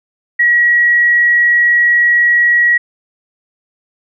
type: tone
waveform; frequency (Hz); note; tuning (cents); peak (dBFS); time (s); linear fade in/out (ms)
sine; 1914; A#6; +45; -7; 0.39-2.78; 10
effects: none